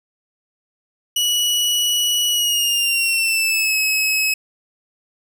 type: tone with pitch glide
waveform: sawtooth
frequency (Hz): 2932 to 2567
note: F#7 to E7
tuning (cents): -16 to -47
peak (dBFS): -13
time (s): 1.16-4.34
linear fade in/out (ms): 5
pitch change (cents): -231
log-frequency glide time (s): 2.29-3.77
effects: 8-bit